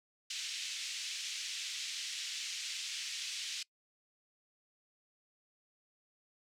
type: band-pass noise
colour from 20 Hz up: pink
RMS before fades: -41 dBFS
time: 0.3-3.63 s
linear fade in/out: 5 ms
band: 2500 to 7100 Hz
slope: 24 dB/octave
effects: noise-tail reverb RT60 0.1 s tail -23 dB re dry